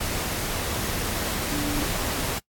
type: tone in noise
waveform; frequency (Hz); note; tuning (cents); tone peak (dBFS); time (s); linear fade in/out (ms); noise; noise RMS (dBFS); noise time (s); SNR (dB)
sine; 292.3; D4; -8; -27; 1.51-1.84; 10; pink; -28; 0-2.39; -2
effects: noise-tail reverb RT60 0.1 s tail -21 dB re dry + AAC 64 kbps